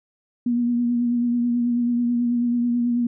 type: tone with vibrato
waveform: sine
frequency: 240 Hz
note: B3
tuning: 49 cents flat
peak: -18 dBFS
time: 0.46-3.07 s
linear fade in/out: 5 ms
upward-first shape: triangle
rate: 9.2 Hz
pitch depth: 32 cents each way
effects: none